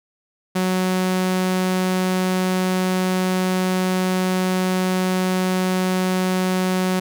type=tone; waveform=sawtooth; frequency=185 Hz; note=F#3; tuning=in tune; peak=-14 dBFS; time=0.55-7 s; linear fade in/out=10 ms; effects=none